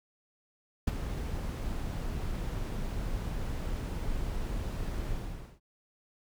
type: noise with ADSR envelope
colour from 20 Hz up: brown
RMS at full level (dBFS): -24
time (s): 0.87-5.6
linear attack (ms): 8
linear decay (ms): 25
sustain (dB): -10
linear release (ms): 510
effects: none